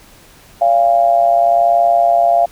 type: tone with amplitude modulation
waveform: sine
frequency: 690 Hz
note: F5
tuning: 21 cents flat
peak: -5 dBFS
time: 0.61-2.46 s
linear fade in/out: 10 ms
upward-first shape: sine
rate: 121 Hz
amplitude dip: 75%
effects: pink hiss -44 dBFS RMS until 2.51 s